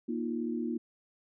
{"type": "chord", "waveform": "sine", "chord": "Bb suspended fourth", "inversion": "none", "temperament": "equal with one note detuned", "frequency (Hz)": [236.7, 311.1, 349.2], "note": ["Bb3", "Eb4", "F4"], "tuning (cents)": [27, 0, 0], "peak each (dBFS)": [-33, -37, -37], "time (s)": [0.08, 0.78], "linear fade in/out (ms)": 10, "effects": []}